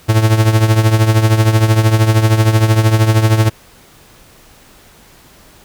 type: tone with tremolo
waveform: 45% pulse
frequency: 110 Hz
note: A2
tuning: in tune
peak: -5 dBFS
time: 0.08-3.5 s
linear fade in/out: 20 ms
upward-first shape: triangle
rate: 13 Hz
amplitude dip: 75%
effects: pink hiss -44 dBFS RMS until 5.64 s